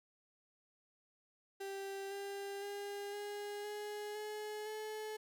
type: tone with pitch steps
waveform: 35% pulse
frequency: 392 / 398.2 / 404.4 / 410.8 / 417.2 / 423.8 / 430.5 Hz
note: G4 / G4 / G#4 / G#4 / G#4 / G#4 / A4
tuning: 0 / +27 / -46 / -19 / +8 / +35 / -38 cents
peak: -40 dBFS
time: 1.6-5.17 s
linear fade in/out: 10 ms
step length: 510 ms
effects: none